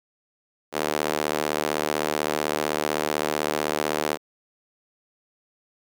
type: tone with high-pass filter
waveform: sawtooth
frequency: 75.8 Hz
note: D#2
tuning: 45 cents flat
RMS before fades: -26 dBFS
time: 0.72-4.18 s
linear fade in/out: 50 ms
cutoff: 430 Hz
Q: 1.1
effects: none